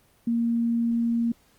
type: tone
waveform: sine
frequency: 233.1 Hz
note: A#3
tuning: in tune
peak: -21 dBFS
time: 0.27-1.32 s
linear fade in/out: 5 ms
effects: pink hiss -61 dBFS RMS until 1.58 s + Opus 32 kbps